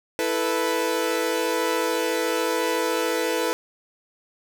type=chord; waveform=sawtooth; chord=E suspended fourth; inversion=none; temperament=equal; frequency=329.6 / 440 / 493.9 Hz; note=E4 / A4 / B4; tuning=0 / 0 / 0 cents; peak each=-24 / -23 / -21 dBFS; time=0.19-3.53 s; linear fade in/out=0 ms; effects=none